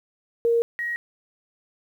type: tone pair in turn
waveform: sine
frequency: 466.2 / 1894.1 Hz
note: A#4 / A#6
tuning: 0 / +27 cents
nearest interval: 2 octaves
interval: 2427 cents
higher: second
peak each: -17 / -25 dBFS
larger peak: first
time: 0.45-0.62 / 0.79-0.96 s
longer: neither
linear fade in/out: 0 ms
effects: 9-bit